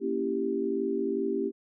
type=chord; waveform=sine; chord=A# diminished seventh; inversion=none; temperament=equal with one note detuned; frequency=233.1 / 278.3 / 329.6 / 392 Hz; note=A#3 / C#4 / E4 / G4; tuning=0 / +7 / 0 / 0 cents; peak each=-34 / -33 / -34 / -29 dBFS; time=0-1.52 s; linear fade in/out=50 ms; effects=none